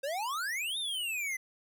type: exponential two-way sweep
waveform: square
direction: up then down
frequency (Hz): 523.3 to 3729 to 2013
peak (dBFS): -33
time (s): 0.03-1.37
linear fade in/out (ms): 10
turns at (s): 0.78
effects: 12-bit